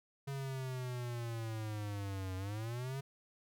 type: linear two-way sweep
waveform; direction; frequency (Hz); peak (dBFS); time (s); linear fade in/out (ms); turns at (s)
square; down then up; 139 to 92.5 to 139; -39; 0.27-3.01; 10; 2.36
effects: none